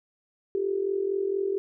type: tone with amplitude modulation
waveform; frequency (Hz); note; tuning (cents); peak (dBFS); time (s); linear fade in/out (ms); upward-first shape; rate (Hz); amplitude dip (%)
sine; 392; G4; 0; -21; 0.55-1.58; 0; sine; 44.3; 75
effects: none